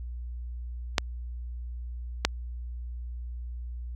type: clicks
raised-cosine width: 0.2 ms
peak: -3 dBFS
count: 2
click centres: 0.982 / 2.25 s
effects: added 60 Hz sine -34 dBFS peak until 3.95 s